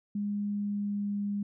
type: tone with pitch glide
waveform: sine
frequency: 204.8 to 203.2 Hz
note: G#3 to G#3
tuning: -24 to -38 cents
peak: -29 dBFS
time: 0.15-1.43 s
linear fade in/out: 5 ms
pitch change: -14 cents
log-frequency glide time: 0.5-1.19 s
effects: none